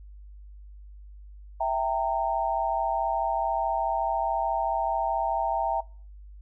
sine chord, E diminished, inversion none, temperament equal with one note detuned, 659.3 / 784 / 917.9 Hz, E5 / G5 / Bb5, 0 / 0 / -27 cents, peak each -28 dBFS, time 1.6-5.81 s, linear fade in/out 10 ms, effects noise-tail reverb RT60 0.4 s tail -22 dB re dry + added 50 Hz sine -43 dBFS peak until 6.41 s

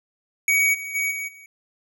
square tone with level steps, 2256 Hz, C#7, 30 cents sharp, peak -17 / -31 / -22 / -28 / -44 dBFS, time 0.48-1.46 s, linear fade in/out 2 ms, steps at 0.73 / 0.94 / 1.1 / 1.27 s, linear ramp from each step 20 ms, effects none

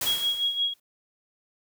white noise with exponential decay, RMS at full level -27 dBFS, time 0.01-0.8 s, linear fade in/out 5 ms, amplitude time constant 170 ms
sine tone with tremolo, 3306 Hz, G#7, 9 cents flat, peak -21 dBFS, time 0.06-0.74 s, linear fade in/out 10 ms, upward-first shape sine, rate 5.7 Hz, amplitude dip 65%
effects none

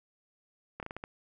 slowing click train, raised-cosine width 0.5 ms, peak -24 dBFS, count 6, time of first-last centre 0.8-1.039 s, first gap 28 ms, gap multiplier 1.27, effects none

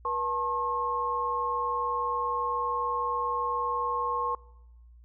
sine tone cluster, 484.2 / 884 / 1077 Hz, B4 / A5 / C6, -34 / +8 / +50 cents, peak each -35 / -35 / -28 dBFS, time 0.05-4.35 s, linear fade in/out 2 ms, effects noise-tail reverb RT60 0.9 s tail -23 dB re dry + added 59 Hz sine -50 dBFS peak until 5.04 s

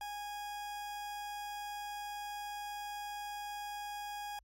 40% pulse tone, 825 Hz, G#5, 12 cents flat, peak -39 dBFS, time 0.01-4.39 s, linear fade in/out 2 ms, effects added 50 Hz sine -64 dBFS peak until 4.43 s + MP3 64 kbps

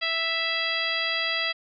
harmonic tone with a mistuned harmonic, 659.3 Hz, E5, in tune, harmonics 1 / 2 / 3 / 4 / 5 / 6 / 7, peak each -36 / -35 / -29 / -31 / -30 / -35 / -33 dBFS, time 0.01-1.53 s, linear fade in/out 20 ms, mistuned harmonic 7, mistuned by +59 cents, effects none

